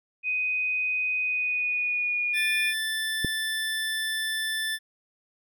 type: tone with pitch glide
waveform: sine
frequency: 2500 to 2433 Hz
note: D#7 to D#7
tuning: +8 to -39 cents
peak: -24 dBFS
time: 0.23-2.74 s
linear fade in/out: 50 ms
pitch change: -47 cents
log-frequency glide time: 1.22-2.41 s
type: tone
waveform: 25% pulse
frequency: 1760 Hz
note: A6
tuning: in tune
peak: -23 dBFS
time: 2.33-4.79 s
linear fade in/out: 50 ms
type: click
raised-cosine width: 3 ms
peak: -14 dBFS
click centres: 3.247 s
effects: none